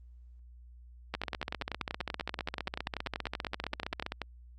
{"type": "two click trains", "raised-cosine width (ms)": 0.3, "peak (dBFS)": [-18, -18], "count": [45, 33], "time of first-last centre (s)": [[1.15, 4.064], [1.14, 4.217]], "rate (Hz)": [15.1, 10.4], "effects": ["added 60 Hz sine -50 dBFS peak until 4.58 s", "Opus 32 kbps"]}